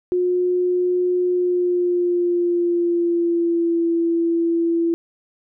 sine tone with pitch glide, 359.8 to 335.7 Hz, F#4 to E4, -48 to +32 cents, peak -16 dBFS, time 0.12-4.94 s, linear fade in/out 0 ms, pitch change -120 cents, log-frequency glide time 1.26-3.87 s, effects none

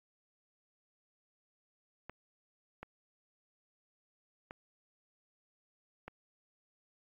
clicks, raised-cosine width 0.5 ms, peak -29 dBFS, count 4, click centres 2.096 / 2.83 / 4.509 / 6.08 s, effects AAC 48 kbps

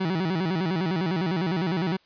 30% pulse tone with vibrato, 174.61 Hz, F3, in tune, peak -21 dBFS, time 0-1.97 s, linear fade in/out 10 ms, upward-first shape square, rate 9.9 Hz, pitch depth 140 cents each way, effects white hiss -61 dBFS RMS until 2.05 s + resampled to 11025 Hz

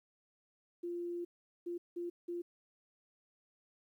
sine tone bursts at uneven times, 347.3 Hz, F4, 10 cents flat, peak -37 dBFS, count 4, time 0.83-1.25 / 1.66-1.78 / 1.96-2.1 / 2.28-2.42 s, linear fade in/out 10 ms, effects 12-bit

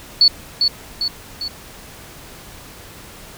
sine tone with echo, 4435 Hz, C#8, in tune, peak -7 dBFS, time 0.21-0.28 s, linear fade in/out 2 ms, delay 400 ms, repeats 3, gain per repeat -5 dB, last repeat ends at 1.48 s, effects pink hiss -39 dBFS RMS until 3.37 s

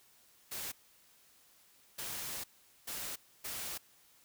white noise bursts at uneven times, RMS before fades -41 dBFS, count 4, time 0.51-0.72 / 1.98-2.44 / 2.87-3.16 / 3.44-3.78 s, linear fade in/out 10 ms, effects white hiss -65 dBFS RMS until 4.24 s

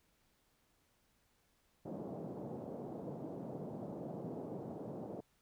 pink band-pass noise, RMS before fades -45 dBFS, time 1.85-5.21 s, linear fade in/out 10 ms, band 140 to 690 Hz, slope 24 dB/octave, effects pink hiss -75 dBFS RMS until 5.41 s

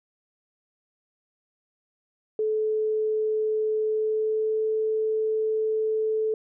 sine tone with pitch glide, 432.8 to 436.6 Hz, A4 to A4, -29 to -13 cents, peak -22 dBFS, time 2.39-6.34 s, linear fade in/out 2 ms, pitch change +16 cents, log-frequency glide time 3.86-4.65 s, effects none

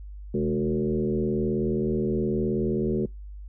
sine tone with frequency modulation, 291.1 Hz, D4, 15 cents flat, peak -22 dBFS, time 0.34-3.06 s, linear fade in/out 5 ms, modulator 79 Hz, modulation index 2, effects noise-tail reverb RT60 0.2 s tail -26 dB re dry + added 50 Hz sine -37 dBFS peak until 3.48 s

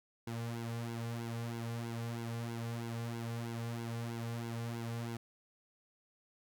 sawtooth tone with flanger, 116.54 Hz, A#2, in tune, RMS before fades -40 dBFS, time 0.27-5.17 s, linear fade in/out 5 ms, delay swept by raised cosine 1.6 to 3.2 ms, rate 3.1 Hz, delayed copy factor -0.75, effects none

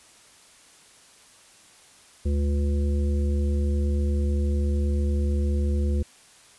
harmonic tone with a mistuned harmonic, 71 Hz, C#2, 42 cents sharp, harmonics 1 / 3 / 5 / 7, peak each -21 / -31 / -35 / -38 dBFS, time 2.25-6.03 s, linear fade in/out 10 ms, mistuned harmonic 1, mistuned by +71 cents, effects white hiss -53 dBFS RMS until 6.58 s + resampled to 24000 Hz

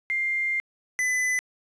sine / square tone pair in turn, 2100 / 2006 Hz, C7 / B6, +6 / +26 cents, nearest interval minor second, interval 80 cents, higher first, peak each -23 dBFS, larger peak neither, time 0.1-0.6 / 0.99-1.39 s, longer first, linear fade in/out 0 ms, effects resampled to 22050 Hz + 9-bit

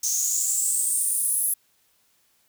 white noise with high-pass filter sweep, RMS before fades -24 dBFS, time 0.03-1.54 s, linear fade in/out 5 ms, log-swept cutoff 6200 to 11000 Hz, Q 9.2, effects white hiss -65 dBFS RMS until 2.48 s

